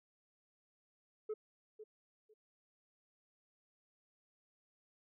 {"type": "tone with echo", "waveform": "sine", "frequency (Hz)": 430, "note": "A4", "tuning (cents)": -40, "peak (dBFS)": -34, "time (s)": [1.29, 1.34], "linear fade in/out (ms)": 10, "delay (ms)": 500, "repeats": 2, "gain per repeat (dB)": -14, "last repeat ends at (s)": 2.34, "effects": ["tanh soft clip ceiling -36 dBFS"]}